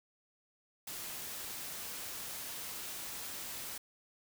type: noise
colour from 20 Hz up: white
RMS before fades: -43 dBFS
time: 0.87-3.78 s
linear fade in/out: 5 ms
effects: none

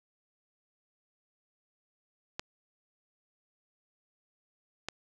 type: clicks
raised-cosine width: 0.2 ms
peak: -17 dBFS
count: 2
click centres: 2.395 / 4.886 s
effects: none

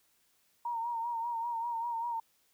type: tone with vibrato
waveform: sine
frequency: 932.3 Hz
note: A#5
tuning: in tune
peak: -32 dBFS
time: 0.65-2.2 s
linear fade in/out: 5 ms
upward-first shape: sine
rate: 5.1 Hz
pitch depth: 49 cents each way
effects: white hiss -71 dBFS RMS until 2.53 s

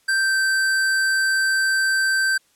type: tone with pitch glide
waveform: square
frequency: 1568 to 1556.3 Hz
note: G6 to G6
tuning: 0 to -13 cents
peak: -18 dBFS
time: 0.08-2.38 s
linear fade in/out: 10 ms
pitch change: -13 cents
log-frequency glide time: 0.2-0.36 s
effects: white hiss -61 dBFS RMS until 2.55 s + low-pass 11000 Hz 12 dB/octave

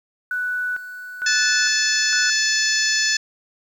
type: tone with tremolo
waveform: sine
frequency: 1484 Hz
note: F#6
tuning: 5 cents sharp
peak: -21 dBFS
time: 0.31-2.3 s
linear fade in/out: 2 ms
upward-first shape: square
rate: 1.1 Hz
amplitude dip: 70%
type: harmonic tone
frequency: 870 Hz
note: A5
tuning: 20 cents flat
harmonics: 2 / 3 / 4 / 5 / 6 / 7 / 8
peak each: -21 / -28 / -30 / -26 / -23 / -27 / -27 dBFS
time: 1.26-3.17 s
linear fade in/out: 5 ms
effects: 8-bit

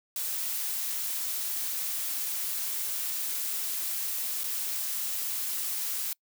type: noise with dropouts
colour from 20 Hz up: blue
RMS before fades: -32 dBFS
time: 0.16-6.13 s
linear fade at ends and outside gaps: 2 ms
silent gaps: 4.436-4.44 s
effects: noise-tail reverb RT60 0.1 s tail -26 dB re dry

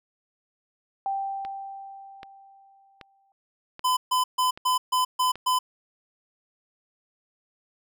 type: tone with exponential decay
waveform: sine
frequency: 784 Hz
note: G5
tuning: in tune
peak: -24 dBFS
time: 1.06-3.32 s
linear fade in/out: 1 ms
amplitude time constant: 490 ms
type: click train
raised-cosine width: 0.3 ms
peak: -24 dBFS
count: 6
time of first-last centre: 1.45-5.356 s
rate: 1.28 Hz
type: tone bursts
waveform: square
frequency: 1012 Hz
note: B5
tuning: 42 cents sharp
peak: -21 dBFS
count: 7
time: 3.84-5.59 s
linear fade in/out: 10 ms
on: 130 ms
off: 140 ms
effects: none

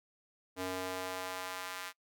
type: tone with high-pass filter sweep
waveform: square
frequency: 92.5 Hz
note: F#2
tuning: in tune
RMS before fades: -40 dBFS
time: 0.56-1.93 s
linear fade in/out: 50 ms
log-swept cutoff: 330 to 1400 Hz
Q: 1
effects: noise-tail reverb RT60 0.1 s tail -23 dB re dry

